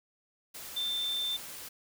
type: tone in noise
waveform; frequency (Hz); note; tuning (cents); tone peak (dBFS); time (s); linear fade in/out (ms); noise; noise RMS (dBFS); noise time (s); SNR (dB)
sine; 3562; A7; +21; -30; 0.76-1.37; 10; white; -44; 0.54-1.69; +11
effects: none